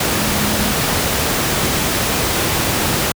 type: tone in noise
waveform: sine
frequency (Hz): 210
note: G#3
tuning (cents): +19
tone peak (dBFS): -23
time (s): 0.13-0.73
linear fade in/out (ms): 5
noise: pink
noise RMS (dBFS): -17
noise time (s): 0-3.12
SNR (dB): -9
effects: high-pass 60 Hz 12 dB/octave